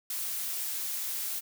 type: noise with ADSR envelope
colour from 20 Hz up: blue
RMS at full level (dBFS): -31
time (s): 0.1-1.41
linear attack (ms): 6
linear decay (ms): 3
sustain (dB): -3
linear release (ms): 28
effects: none